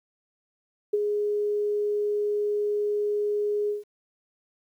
sine tone with ADSR envelope, 415.3 Hz, G#4, in tune, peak -18 dBFS, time 0.93-3.84 s, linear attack 9 ms, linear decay 28 ms, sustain -5 dB, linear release 150 ms, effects 10-bit

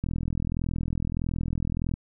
click train, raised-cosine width 5 ms, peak -16 dBFS, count 80, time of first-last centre 0.04-1.939 s, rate 41.6 Hz, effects none

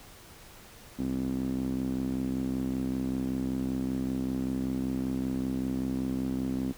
sawtooth tone with band-pass filter, 65.2 Hz, C2, 5 cents flat, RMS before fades -31 dBFS, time 0.98-6.73 s, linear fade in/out 20 ms, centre 250 Hz, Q 4.5, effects pink hiss -51 dBFS RMS until 6.77 s

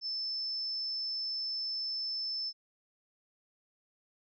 sine tone, 5274 Hz, E8, in tune, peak -33 dBFS, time 0.01-2.53 s, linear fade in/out 50 ms, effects none

